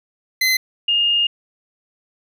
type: tone pair in turn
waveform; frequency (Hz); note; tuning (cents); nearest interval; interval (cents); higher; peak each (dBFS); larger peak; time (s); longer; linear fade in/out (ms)
25% pulse / sine; 2048 / 2834; C7 / F7; -38 / +25; tritone; 563; second; -11 / -14; first; 0.41-0.57 / 0.88-1.27; second; 5
effects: none